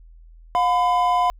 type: tone pair together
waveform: triangle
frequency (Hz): 715 / 1007.1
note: F5 / B5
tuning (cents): +41 / +34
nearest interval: tritone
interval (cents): 593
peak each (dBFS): -17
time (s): 0.55-1.3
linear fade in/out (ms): 0
effects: added 41 Hz sine -43 dBFS peak until 1.39 s